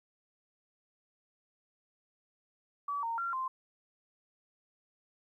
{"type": "tone with pitch steps", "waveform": "sine", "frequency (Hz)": [1145, 920, 1375, 1044], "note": ["D6", "A#5", "F6", "C6"], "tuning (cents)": [-44, -23, -27, -4], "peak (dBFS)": -32, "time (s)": [2.88, 3.48], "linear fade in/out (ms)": 5, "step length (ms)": 150, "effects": ["12-bit"]}